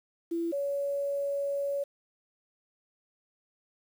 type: tone pair in turn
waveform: sine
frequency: 336.3 / 562.6 Hz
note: E4 / C#5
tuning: +35 / +26 cents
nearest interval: major sixth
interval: 891 cents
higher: second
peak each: -28 dBFS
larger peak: neither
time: 0.31-0.52 / 0.52-1.84 s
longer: second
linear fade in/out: 10 ms
effects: 9-bit